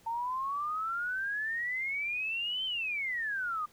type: exponential two-way sweep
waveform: sine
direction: up then down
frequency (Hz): 900 to 3126 to 1194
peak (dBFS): -31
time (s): 0.06-3.66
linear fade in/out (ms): 10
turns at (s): 2.65
effects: pink hiss -62 dBFS RMS until 3.72 s